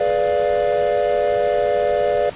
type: chord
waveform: triangle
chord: G# diminished seventh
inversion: none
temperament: equal with one note detuned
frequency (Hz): 420.1 / 493.9 / 587.3 / 698.5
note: G#4 / B4 / D5 / F5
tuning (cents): +20 / 0 / 0 / 0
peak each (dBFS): -21 / -20 / -17 / -21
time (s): 0-2.3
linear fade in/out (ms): 5
effects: pink hiss -36 dBFS RMS until 2.35 s + resampled to 8000 Hz